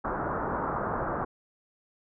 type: low-pass noise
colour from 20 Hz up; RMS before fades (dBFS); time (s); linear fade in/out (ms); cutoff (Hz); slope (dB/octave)
white; -31; 0.04-1.25; 10; 1400; 48
effects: none